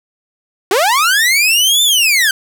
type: linear two-way sweep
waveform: sawtooth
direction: up then down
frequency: 349.2 to 3588 to 1524 Hz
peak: -6 dBFS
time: 0.71-2.31 s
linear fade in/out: 2 ms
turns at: 1.83 s
effects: 8-bit